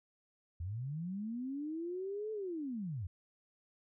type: linear two-way sweep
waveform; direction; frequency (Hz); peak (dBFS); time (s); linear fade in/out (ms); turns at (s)
sine; up then down; 79.4 to 440 to 79.4; -37; 0.6-3.07; 5; 2.32
effects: none